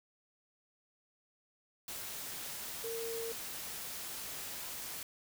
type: tone in noise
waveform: sine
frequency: 458.2 Hz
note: A#4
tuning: 30 cents flat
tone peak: -38 dBFS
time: 2.84-3.32 s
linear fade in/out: 2 ms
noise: white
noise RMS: -43 dBFS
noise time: 1.88-5.03 s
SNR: +2 dB
effects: none